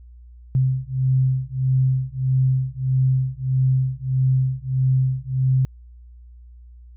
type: beating tone pair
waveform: sine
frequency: 129.9 / 131.5 Hz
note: C3 / C3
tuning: -12 / +9 cents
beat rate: 1.6 Hz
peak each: -20 dBFS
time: 0.55-5.65 s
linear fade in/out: 0 ms
effects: added 60 Hz sine -41 dBFS peak until 6.96 s